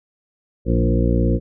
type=harmonic tone with a mistuned harmonic; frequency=58.6 Hz; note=A#1; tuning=10 cents sharp; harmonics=1 / 2 / 3 / 4 / 5 / 6 / 8 / 9; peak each=-18 / -21 / -23 / -24 / -25 / -26 / -27 / -28 dBFS; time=0.65-1.4 s; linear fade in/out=50 ms; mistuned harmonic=3; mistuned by=+22 cents; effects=none